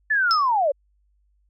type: linear sweep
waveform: sine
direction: down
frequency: 1770 to 526 Hz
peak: -17 dBFS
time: 0.1-0.72 s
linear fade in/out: 10 ms
type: tone with exponential decay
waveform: sine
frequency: 5190 Hz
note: E8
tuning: 28 cents flat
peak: -16 dBFS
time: 0.31-0.49 s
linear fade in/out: 0 ms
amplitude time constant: 38 ms
effects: added 50 Hz sine -61 dBFS peak until 1.49 s